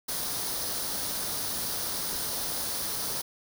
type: noise with comb filter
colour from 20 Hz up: white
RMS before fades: -32 dBFS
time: 0.08-3.22 s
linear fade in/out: 10 ms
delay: 0.2 ms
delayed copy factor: +0.55
effects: none